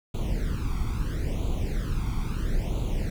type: noise with flanger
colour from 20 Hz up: brown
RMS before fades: -27 dBFS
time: 0.14-3.1 s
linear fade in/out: 5 ms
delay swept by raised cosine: 0.28 to 0.89 ms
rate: 0.75 Hz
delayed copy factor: +0.85
effects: none